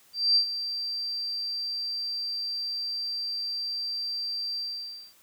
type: tone with ADSR envelope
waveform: sine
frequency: 4699 Hz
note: D8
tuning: in tune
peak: -17 dBFS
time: 0.13-5.14 s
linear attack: 230 ms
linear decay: 90 ms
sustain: -12 dB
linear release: 570 ms
effects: white hiss -59 dBFS RMS until 5.22 s